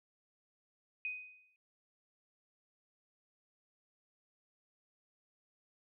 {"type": "tone with exponential decay", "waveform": "sine", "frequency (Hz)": 2500, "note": "D#7", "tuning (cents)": 8, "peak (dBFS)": -34, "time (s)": [1.05, 1.56], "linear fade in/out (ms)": 1, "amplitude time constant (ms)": 110, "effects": []}